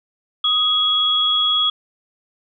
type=tone pair together; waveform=sine; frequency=1249 / 3334 Hz; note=D#6 / G#7; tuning=+6 / +6 cents; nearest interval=octave + perfect fourth; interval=1700 cents; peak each=-23 / -15 dBFS; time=0.44-1.7 s; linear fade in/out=5 ms; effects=none